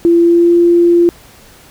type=tone with pitch glide; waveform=sine; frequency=340.1 to 344.6 Hz; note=F4 to F4; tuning=-46 to -23 cents; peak=-5 dBFS; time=0.05-1.09 s; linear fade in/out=0 ms; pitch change=+23 cents; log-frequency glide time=0.2-0.55 s; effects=pink hiss -41 dBFS RMS until 1.7 s